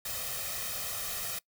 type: noise with comb filter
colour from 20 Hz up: white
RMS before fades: -36 dBFS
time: 0.05-1.39 s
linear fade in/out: 5 ms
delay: 1.6 ms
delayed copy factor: +0.85
effects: noise-tail reverb RT60 0.1 s tail -23 dB re dry